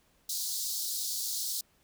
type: high-pass noise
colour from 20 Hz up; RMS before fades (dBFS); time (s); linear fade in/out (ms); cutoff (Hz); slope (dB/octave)
pink; -34; 0.29-1.61; 5; 4000; 48
effects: pink hiss -68 dBFS RMS until 1.83 s